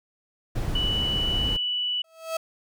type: noise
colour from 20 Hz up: brown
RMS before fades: -28 dBFS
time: 0.55-1.57 s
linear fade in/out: 10 ms
type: tone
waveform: sine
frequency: 2960 Hz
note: F#7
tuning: in tune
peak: -24 dBFS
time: 0.75-2.02 s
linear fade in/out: 5 ms
type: tone with exponential growth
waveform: 35% pulse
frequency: 650 Hz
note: E5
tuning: 24 cents flat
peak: -22 dBFS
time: 2.04-2.37 s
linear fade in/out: 5 ms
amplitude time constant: 70 ms
effects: none